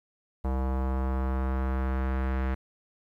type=tone with low-pass filter sweep; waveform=square; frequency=65.41 Hz; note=C2; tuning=in tune; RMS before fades=-28 dBFS; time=0.44-2.55 s; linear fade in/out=10 ms; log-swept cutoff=920 to 1800 Hz; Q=1.6; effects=10-bit